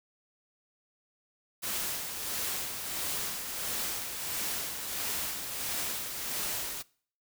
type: noise with tremolo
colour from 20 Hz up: white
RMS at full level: -33 dBFS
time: 1.62-6.83 s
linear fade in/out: 20 ms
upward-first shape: sine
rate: 1.5 Hz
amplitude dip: 45%
effects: noise-tail reverb RT60 0.5 s tail -23 dB re dry